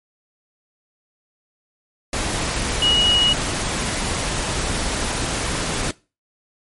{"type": "tone in noise", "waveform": "sine", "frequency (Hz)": 2907, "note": "F#7", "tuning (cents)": -31, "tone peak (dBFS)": -15, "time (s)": [2.82, 3.33], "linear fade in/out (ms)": 2, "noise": "pink", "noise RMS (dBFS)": -23, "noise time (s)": [2.13, 5.91], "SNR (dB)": 5, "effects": ["noise-tail reverb RT60 0.3 s tail -21 dB re dry", "MP3 48 kbps"]}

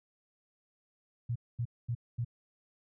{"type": "tone bursts", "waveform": "sine", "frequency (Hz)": 118.7, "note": "A#2", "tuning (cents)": 32, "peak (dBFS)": -30, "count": 4, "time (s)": [1.29, 2.248], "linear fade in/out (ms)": 10, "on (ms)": 67, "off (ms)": 230, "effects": []}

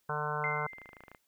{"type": "harmonic tone", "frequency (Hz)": 150, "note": "D3", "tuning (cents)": 37, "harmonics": [1, 3, 4, 5, 6, 7, 8, 9, 10], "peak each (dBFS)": [-39, -40, -43, -41, -40, -38, -44, -40, -40], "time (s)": [0.09, 0.67], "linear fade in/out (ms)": 5}
{"type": "tone with exponential decay", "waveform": "sine", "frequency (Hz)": 2085, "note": "C7", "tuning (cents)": -7, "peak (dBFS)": -30, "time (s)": [0.44, 1.18], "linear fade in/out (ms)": 1, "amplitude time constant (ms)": 160}
{"type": "clicks", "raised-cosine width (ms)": 0.5, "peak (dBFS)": -34, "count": 12, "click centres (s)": [0.733, 0.784, 0.817, 0.858, 0.891, 0.932, 0.968, 1.006, 1.037, 1.082, 1.116, 1.148]}
{"effects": ["white hiss -75 dBFS RMS until 1.27 s"]}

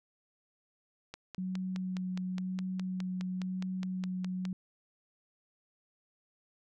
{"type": "click train", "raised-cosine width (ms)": 0.2, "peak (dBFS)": -25, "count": 17, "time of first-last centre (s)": [1.14, 4.453], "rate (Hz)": 4.83}
{"type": "tone with vibrato", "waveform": "sine", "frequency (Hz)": 185, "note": "F#3", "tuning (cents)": 0, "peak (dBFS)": -33, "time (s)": [1.38, 4.53], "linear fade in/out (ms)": 2, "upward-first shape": "sine", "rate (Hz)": 0.96, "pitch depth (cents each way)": 11}
{"effects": []}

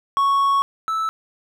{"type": "tone pair in turn", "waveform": "triangle", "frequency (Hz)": [1108.7, 1312.6], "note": ["C#6", "E6"], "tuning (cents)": [0, -8], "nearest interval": "minor third", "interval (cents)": 292, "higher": "second", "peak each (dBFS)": [-13, -18], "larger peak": "first", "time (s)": [[0.17, 0.62], [0.88, 1.09]], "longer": "first", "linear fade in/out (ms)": 0, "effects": []}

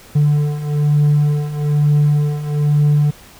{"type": "beating tone pair", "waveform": "triangle", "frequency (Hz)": [146.83, 147.93], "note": ["D3", "D3"], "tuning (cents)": [0, 13], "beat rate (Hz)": 1.1, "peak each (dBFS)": [-15, -11], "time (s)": [0.15, 3.11], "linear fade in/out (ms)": 10, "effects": ["tanh soft clip ceiling -3 dBFS", "pink hiss -42 dBFS RMS until 3.39 s"]}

